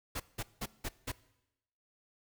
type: noise bursts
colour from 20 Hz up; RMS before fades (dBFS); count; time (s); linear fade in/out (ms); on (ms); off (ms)
pink; -37; 5; 0.15-1.12; 10; 50; 180
effects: noise-tail reverb RT60 0.9 s tail -20 dB re dry